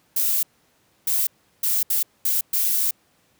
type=noise bursts at uneven times; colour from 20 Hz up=violet; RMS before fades=-21 dBFS; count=6; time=0.16-0.43 / 1.07-1.27 / 1.63-1.83 / 1.9-2.03 / 2.25-2.41 / 2.53-2.91 s; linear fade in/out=5 ms; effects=pink hiss -62 dBFS RMS until 3.39 s + high-pass 100 Hz 12 dB/octave